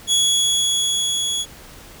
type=tone with level ramp; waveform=25% pulse; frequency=3361 Hz; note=G#7; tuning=20 cents sharp; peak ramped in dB=-10 to -17 dBFS; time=0.07-1.46 s; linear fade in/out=50 ms; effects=pink hiss -42 dBFS RMS until 2 s